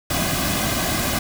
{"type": "noise with comb filter", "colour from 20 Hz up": "pink", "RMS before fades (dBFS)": -22, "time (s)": [0.1, 1.19], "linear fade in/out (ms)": 5, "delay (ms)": 2.2, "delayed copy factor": -0.65, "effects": []}